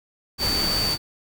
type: tone in noise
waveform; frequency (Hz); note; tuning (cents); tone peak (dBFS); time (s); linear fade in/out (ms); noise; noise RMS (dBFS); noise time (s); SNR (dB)
sine; 4575; D8; -46; -22; 0.38-0.98; 50; pink; -27; 0.38-0.98; +2
effects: none